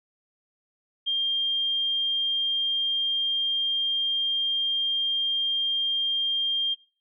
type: tone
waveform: sine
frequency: 3200 Hz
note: G7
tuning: 35 cents sharp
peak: -22 dBFS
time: 1.06-6.75 s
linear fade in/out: 20 ms
effects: noise-tail reverb RT60 0.4 s tail -19 dB re dry

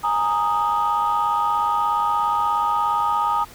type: chord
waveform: sine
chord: Ab suspended second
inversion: none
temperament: equal with one note detuned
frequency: 830.6 / 927.5 / 1244.5 Hz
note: Ab5 / Bb5 / Eb6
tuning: 0 / -9 / 0 cents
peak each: -23 / -21 / -20 dBFS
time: 0.03-3.45 s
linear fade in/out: 20 ms
effects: tanh soft clip ceiling -12 dBFS + pink hiss -44 dBFS RMS until 3.54 s

